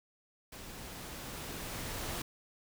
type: noise with level ramp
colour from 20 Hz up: pink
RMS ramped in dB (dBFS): -48 to -38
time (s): 0.52-2.22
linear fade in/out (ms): 5
effects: none